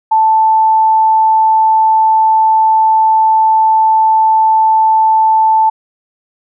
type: tone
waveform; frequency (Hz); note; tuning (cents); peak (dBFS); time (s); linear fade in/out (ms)
sine; 880; A5; 0; -6; 0.11-5.7; 10
effects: none